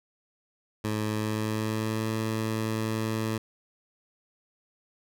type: tone with pitch glide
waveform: 15% pulse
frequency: 107.5 to 110.52 Hz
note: A2 to A2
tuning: -40 to +8 cents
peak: -21 dBFS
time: 0.84-3.38 s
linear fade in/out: 5 ms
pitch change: +48 cents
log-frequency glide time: 1.1-2.1 s
effects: none

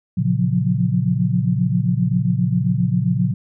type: chord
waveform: sine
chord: Gb major seventh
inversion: first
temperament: equal with one note detuned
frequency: 116.54 / 138.59 / 174.61 / 182.13 Hz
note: Bb2 / Db3 / F3 / Gb3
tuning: 0 / 0 / 0 / -27 cents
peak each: -21 dBFS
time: 0.17-3.34 s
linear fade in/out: 10 ms
effects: none

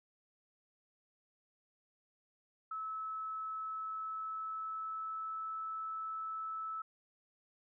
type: tone with pitch glide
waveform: sine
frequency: 1300 to 1308.3 Hz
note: E6 to E6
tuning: -24 to -13 cents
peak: -38 dBFS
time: 2.71-6.82 s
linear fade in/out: 5 ms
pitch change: +11 cents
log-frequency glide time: 3.61-5.5 s
effects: none

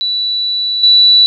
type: tone with level steps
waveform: sine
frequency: 3951 Hz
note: B7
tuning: in tune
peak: -13 / -4 dBFS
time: 0.01-1.26 s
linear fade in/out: 0 ms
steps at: 0.83 s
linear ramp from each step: 5 ms
effects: none

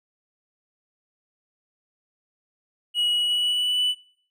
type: tone with pitch glide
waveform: triangle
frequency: 2912 to 2978 Hz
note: F#7 to F#7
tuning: -28 to +11 cents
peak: -19 dBFS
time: 2.94-3.95 s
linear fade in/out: 50 ms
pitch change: +39 cents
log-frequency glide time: 3.12-3.83 s
effects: noise-tail reverb RT60 0.5 s tail -19 dB re dry

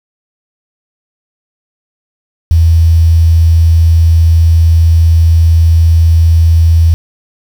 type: tone with quantisation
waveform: sine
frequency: 82.41 Hz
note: E2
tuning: in tune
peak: -3 dBFS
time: 2.51-6.94 s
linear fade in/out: 0 ms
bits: 5
effects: none

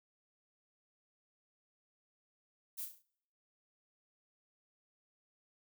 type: noise with echo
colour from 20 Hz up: violet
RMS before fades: -42 dBFS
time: 2.77-2.86 s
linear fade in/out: 20 ms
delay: 34 ms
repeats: 5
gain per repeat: -6 dB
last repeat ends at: 3.03 s
effects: noise-tail reverb RT60 0.7 s tail -25 dB re dry

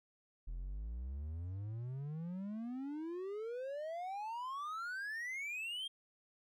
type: exponential sweep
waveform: triangle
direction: up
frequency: 39.89 to 3243 Hz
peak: -38 dBFS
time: 0.47-5.88 s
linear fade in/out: 10 ms
effects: none

